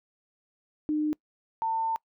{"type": "tone pair in turn", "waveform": "sine", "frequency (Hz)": [303.5, 899.5], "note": ["D#4", "A5"], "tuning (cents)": [-43, 38], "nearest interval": "octave + perfect fifth", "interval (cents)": 1881, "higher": "second", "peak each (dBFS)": [-24, -25], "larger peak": "first", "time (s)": [[0.89, 1.13], [1.62, 1.96]], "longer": "second", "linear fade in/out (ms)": 0, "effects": ["noise-tail reverb RT60 0.1 s tail -25 dB re dry"]}